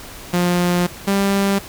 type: tone pair in turn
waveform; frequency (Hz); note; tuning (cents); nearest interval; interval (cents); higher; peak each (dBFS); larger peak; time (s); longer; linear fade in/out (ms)
sawtooth; 176.7 / 197.77; F3 / G3; +21 / +16; major second; 195; second; -11; neither; 0.33-0.87 / 1.07-1.59; first; 10
effects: pink hiss -36 dBFS RMS until 1.68 s